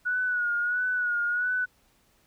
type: tone with vibrato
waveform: sine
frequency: 1460 Hz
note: F#6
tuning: 24 cents flat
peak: -24 dBFS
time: 0.05-1.66 s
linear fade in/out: 20 ms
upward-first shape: sine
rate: 1.5 Hz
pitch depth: 48 cents each way
effects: pink hiss -65 dBFS RMS until 2.26 s